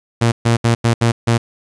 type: tone bursts at uneven times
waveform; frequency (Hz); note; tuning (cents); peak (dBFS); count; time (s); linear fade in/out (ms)
sawtooth; 116.54; A#2; 0; -7; 6; 0.21-0.32 / 0.45-0.57 / 0.64-0.75 / 0.84-0.94 / 1.01-1.12 / 1.27-1.38; 10
effects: resampled to 22050 Hz + 8-bit